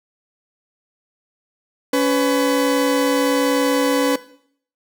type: tone pair together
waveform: 40% pulse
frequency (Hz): 280.6 / 500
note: C#4 / B4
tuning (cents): +21 / +21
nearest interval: minor seventh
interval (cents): 1000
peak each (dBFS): -17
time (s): 1.93-4.16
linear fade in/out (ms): 5
effects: noise-tail reverb RT60 0.6 s tail -17 dB re dry